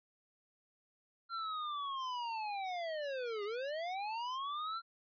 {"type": "linear two-way sweep", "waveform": "square", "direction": "down then up", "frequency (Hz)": [1378, 398.7, 1378], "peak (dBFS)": -38, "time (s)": [1.29, 4.82], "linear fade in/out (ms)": 50, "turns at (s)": 3.44, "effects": ["resampled to 11025 Hz"]}